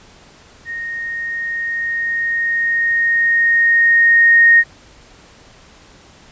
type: tone with level ramp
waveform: sine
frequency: 1857 Hz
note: A#6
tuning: 7 cents flat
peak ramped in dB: -23 to -5 dBFS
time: 0.65-4.64 s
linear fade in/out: 50 ms
effects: pink hiss -45 dBFS RMS until 6.31 s + resampled to 16000 Hz